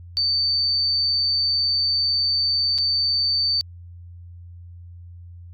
sine tone with dropouts, 4569 Hz, D8, 48 cents flat, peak -18 dBFS, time 0.17-3.61 s, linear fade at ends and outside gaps 0 ms, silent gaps 2.78-2.785 s, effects added 87 Hz sine -38 dBFS peak until 5.53 s + Opus 48 kbps

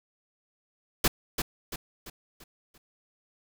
pink noise with echo, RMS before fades -22 dBFS, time 1.04-1.08 s, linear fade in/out 5 ms, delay 340 ms, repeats 5, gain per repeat -7 dB, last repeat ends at 2.78 s, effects none

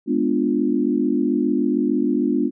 sine chord, G# diminished seventh, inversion none, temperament equal, 207.7 / 246.9 / 293.7 / 349.2 Hz, G#3 / B3 / D4 / F4, 0 / 0 / 0 / 0 cents, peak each -25 / -21 / -21 / -24 dBFS, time 0.06-2.51 s, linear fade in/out 50 ms, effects none

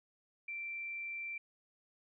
sine tone, 2349 Hz, D7, in tune, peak -39 dBFS, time 0.48-1.38 s, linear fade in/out 5 ms, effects none

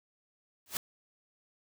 white noise with exponential growth, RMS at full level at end -29 dBFS, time 0.66-0.77 s, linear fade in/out 1 ms, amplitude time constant 23 ms, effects none

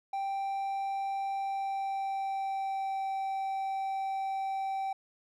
triangle tone with pitch glide, 784 to 775.4 Hz, G5 to G5, 0 to -19 cents, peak -29 dBFS, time 0.13-4.93 s, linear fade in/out 5 ms, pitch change -19 cents, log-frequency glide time 1.34-3.06 s, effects none

